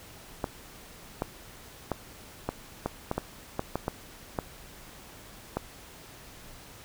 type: clicks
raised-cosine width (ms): 1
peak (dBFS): -14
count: 12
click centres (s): 0.442 / 1.221 / 1.917 / 2.49 / 2.86 / 3.114 / 3.18 / 3.594 / 3.756 / 3.881 / 4.388 / 5.57
effects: pink hiss -49 dBFS RMS until 6.84 s